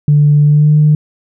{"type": "tone with pitch glide", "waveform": "sine", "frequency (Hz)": [147.2, 151.08], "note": ["D3", "D3"], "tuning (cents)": [4, 49], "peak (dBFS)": -4, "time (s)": [0.08, 0.95], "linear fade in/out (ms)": 2, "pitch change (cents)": 45, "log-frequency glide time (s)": [0.43, 0.75], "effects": ["tanh soft clip ceiling 0 dBFS"]}